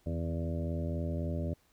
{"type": "harmonic tone with a mistuned harmonic", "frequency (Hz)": 83.7, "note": "E2", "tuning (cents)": 27, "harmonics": [1, 2, 3, 4, 5, 6, 7, 8], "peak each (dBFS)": [-34, -37, -40, -44, -47, -50, -42, -54], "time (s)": [0.06, 1.54], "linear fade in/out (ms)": 5, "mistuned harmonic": 2, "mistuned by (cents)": -65, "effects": ["pink hiss -69 dBFS RMS until 1.72 s"]}